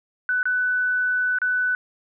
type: tone with dropouts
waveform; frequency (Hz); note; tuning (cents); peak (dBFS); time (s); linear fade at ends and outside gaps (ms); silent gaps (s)
sine; 1495; F#6; +17; -19; 0.29-1.75; 1; 0.43-0.455 / 1.386-1.417
effects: none

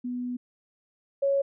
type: tone pair in turn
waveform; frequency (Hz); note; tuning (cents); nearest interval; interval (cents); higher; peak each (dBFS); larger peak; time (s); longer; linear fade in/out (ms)
sine; 246.9 / 554.3; B3 / C#5; 0 / 0; octave + major second; 1400; second; -29 / -21; second; 0.04-0.37 / 1.22-1.42; first; 10
effects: none

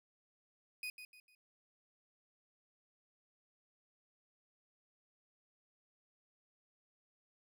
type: tone with echo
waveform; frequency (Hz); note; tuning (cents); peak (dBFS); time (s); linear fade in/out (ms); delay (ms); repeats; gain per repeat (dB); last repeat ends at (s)
35% pulse; 2489; D#7; 0; -38; 0.83-0.9; 2; 150; 3; -9; 1.35
effects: none

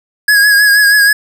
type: tone with vibrato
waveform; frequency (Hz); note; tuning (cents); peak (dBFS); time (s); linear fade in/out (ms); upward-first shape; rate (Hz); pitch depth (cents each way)
square; 1661.2; G#6; 0; -6; 0.28-1.13; 5; triangle; 6.3; 48
effects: none

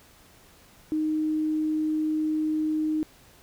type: tone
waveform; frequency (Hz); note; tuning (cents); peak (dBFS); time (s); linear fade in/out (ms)
sine; 310; D#4; -6; -23; 0.92-3.03; 0
effects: pink hiss -55 dBFS RMS until 3.42 s

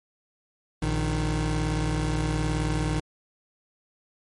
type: tone pair together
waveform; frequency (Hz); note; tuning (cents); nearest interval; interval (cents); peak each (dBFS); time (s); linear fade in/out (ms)
25% pulse; 57.87 / 154.5; A#1 / D#3; -12 / -12; octave + perfect fourth; 1700; -23; 0.82-3; 5
effects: MP3 48 kbps

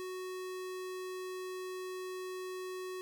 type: tone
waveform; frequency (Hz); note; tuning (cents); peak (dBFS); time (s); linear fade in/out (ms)
square; 370; F#4; 0; -40; 0-3.01; 0
effects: none

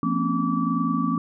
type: tone cluster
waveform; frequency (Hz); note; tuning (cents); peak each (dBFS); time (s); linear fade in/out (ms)
sine; 171.6 / 224.9 / 254.4 / 276.1 / 1154; F3 / A3 / C4 / C#4 / D6; -30 / +38 / -48 / -7 / -31; -27; 0.03-1.18; 2
effects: none

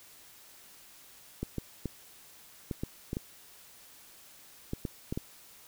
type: clicks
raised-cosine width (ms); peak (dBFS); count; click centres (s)
3; -20; 11; 1.43 / 1.583 / 1.857 / 2.712 / 2.835 / 3.131 / 3.169 / 4.734 / 4.852 / 5.125 / 5.175
effects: white hiss -55 dBFS RMS until 5.67 s

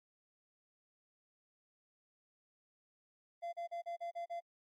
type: tone bursts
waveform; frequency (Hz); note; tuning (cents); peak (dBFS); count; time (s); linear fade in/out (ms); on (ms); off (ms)
triangle; 686; F5; -31; -37; 7; 3.42-4.406; 20; 110; 36
effects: AAC 64 kbps

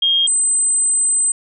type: tone pair in turn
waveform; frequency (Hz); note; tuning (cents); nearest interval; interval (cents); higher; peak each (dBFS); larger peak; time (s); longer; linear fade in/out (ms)
sine; 3235 / 8126; G#7 / B8; -46 / +48; octave + major third; 1594; second; -12 / -13; first; 0.02-0.27 / 0.27-1.32; second; 5
effects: none

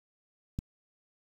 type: click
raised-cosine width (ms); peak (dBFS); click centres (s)
5; -20; 0.589
effects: 8-bit

